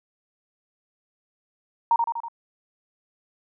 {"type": "tone with echo", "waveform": "sine", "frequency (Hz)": 930, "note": "A#5", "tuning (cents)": -4, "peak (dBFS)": -15, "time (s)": [1.91, 1.96], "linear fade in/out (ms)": 2, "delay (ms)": 81, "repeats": 4, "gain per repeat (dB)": -4, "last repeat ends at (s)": 2.284, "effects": []}